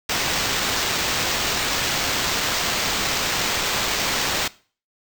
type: noise with sample-and-hold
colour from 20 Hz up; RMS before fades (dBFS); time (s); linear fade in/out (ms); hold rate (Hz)
white; -23; 0.09-4.48; 5; 11025
effects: noise-tail reverb RT60 0.4 s tail -20 dB re dry